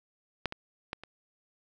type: clicks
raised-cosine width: 0.3 ms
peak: -13 / -21 / -18 / -28 dBFS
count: 4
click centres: 0.457 / 0.524 / 0.931 / 1.036 s
effects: none